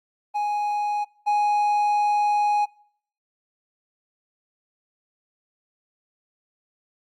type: tone pair in turn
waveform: triangle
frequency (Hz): 830.6 / 830.6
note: G#5 / G#5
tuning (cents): 0 / 0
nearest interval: unison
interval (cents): 0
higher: neither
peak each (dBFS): -20 / -16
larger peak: second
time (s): 0.34-1.05 / 1.26-2.66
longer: second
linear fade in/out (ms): 20
effects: noise-tail reverb RT60 0.6 s tail -24 dB re dry + Opus 32 kbps